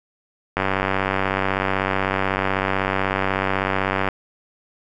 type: click train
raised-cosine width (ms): 0.5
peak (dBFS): -5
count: 339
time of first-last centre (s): 0.57-4.087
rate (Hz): 96.1
effects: none